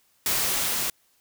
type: noise with level ramp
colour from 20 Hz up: white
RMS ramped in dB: -24 to -27 dBFS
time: 0.26-0.9 s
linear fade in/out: 2 ms
effects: white hiss -65 dBFS RMS until 1.2 s